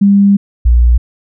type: tone pair in turn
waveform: sine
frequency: 200 / 59.46 Hz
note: G3 / A#1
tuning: +35 / +35 cents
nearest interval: octave + major sixth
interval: 2100 cents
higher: first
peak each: -4 dBFS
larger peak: neither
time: 0.01-0.37 / 0.65-0.98 s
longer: first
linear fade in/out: 10 ms
effects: none